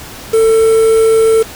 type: tone with quantisation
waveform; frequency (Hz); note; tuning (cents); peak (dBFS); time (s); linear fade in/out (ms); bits
triangle; 446.6; A4; +26; -4; 0.33-1.43; 10; 4
effects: pink hiss -30 dBFS RMS until 1.55 s

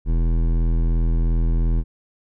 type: tone with hard clipping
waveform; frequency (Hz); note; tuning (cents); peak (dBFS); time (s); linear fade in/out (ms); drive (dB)
sine; 41.43; E1; +9; -18; 0.05-1.84; 50; 14
effects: none

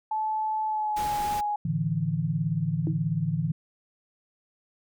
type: tone with pitch glide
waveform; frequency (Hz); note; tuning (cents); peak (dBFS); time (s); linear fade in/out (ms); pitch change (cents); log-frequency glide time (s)
sine; 867 to 832.6; A5 to G#5; -26 to +4; -25; 0.11-1.56; 5; -70; 0.66-1.15
type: noise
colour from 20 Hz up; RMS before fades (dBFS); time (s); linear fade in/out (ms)
pink; -37; 0.96-1.41; 10
type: chord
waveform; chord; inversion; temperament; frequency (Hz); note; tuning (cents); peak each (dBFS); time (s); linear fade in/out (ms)
sine; A suspended fourth; none; just; 110 / 146.67 / 165; A2 / D3 / E3; 0 / -2 / +2; -33 / -28 / -27; 1.65-3.52; 5
type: tone with exponential decay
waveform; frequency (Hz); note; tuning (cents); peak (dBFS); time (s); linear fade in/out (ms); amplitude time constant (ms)
sine; 316.8; D#4; +31; -25; 2.87-3; 1; 28
effects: none

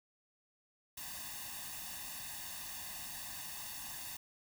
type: noise with comb filter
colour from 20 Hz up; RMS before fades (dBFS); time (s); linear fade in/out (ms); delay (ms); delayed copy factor
white; -45; 0.97-4.17; 5; 1.1; +0.95
effects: none

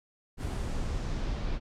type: noise with low-pass filter sweep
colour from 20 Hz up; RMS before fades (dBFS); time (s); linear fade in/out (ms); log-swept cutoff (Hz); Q
brown; -32; 0.37-1.6; 50; 11000 to 4200; 1.3
effects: none

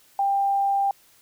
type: tone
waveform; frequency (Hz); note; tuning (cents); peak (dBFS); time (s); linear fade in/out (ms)
sine; 793; G5; +20; -19; 0.19-0.91; 2
effects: white hiss -57 dBFS RMS until 1.21 s

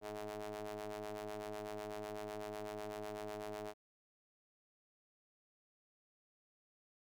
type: ring-modulated tone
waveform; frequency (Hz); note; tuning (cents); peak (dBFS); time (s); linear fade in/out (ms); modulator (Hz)
sawtooth; 104.6; G#2; +13; -36; 0.01-3.74; 50; 527
effects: none

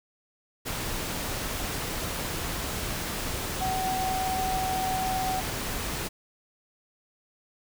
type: tone in noise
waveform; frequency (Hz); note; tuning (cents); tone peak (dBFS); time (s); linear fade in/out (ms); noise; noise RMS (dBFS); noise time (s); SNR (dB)
sine; 753; F#5; +30; -27; 3.6-5.41; 20; pink; -32; 0.65-6.09; +2
effects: none

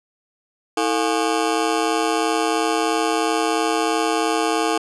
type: ring-modulated tone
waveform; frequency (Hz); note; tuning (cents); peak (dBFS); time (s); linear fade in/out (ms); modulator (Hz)
20% pulse; 384.8; G4; -32; -10; 0.77-4.78; 5; 61.5
effects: resampled to 24000 Hz + 7-bit

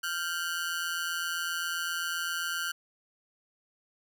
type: ring-modulated tone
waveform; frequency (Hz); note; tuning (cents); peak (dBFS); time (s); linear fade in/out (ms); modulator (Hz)
sawtooth; 1480; F#6; 0; -24; 0.03-2.72; 10; 83.8
effects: none

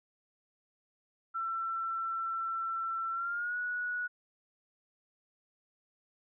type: tone with pitch glide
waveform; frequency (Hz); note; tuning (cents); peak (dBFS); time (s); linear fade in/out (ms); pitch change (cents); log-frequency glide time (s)
sine; 1343 to 1464.6; E6 to F#6; +32 to -18; -32; 1.34-4.08; 20; +150; 3.11-3.56
effects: none

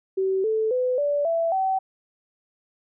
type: tone with pitch steps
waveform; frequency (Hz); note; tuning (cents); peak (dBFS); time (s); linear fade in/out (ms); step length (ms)
sine; 382 / 438.8 / 504.1 / 579 / 665.1 / 764; G4 / A4 / B4 / D5 / E5 / G5; -45 / -5 / +35 / -25 / +15 / -45; -20; 0.17-1.79; 10; 270
effects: none

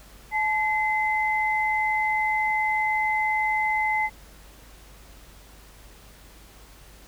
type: tone pair together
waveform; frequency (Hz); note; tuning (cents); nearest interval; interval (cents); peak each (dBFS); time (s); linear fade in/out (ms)
sine; 861.2 / 2053; A5 / C7; -37 / -33; octave + minor third; 1504; -24; 0.31-4.1; 50
effects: added 50 Hz sine -49 dBFS peak until 7.07 s + pink hiss -51 dBFS RMS until 7.07 s

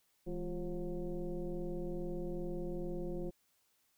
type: tone with frequency modulation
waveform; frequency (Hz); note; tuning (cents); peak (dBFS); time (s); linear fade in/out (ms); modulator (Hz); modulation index
sine; 164.81; E3; 0; -36; 0.26-3.31; 20; 186; 1.7
effects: white hiss -75 dBFS RMS until 3.97 s

